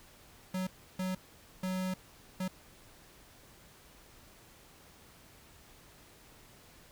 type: tone bursts at uneven times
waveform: square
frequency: 185.8 Hz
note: F#3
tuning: 7 cents sharp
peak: -33 dBFS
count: 4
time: 0.54-0.67 / 0.99-1.15 / 1.63-1.94 / 2.4-2.48 s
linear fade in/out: 5 ms
effects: pink hiss -58 dBFS RMS until 6.91 s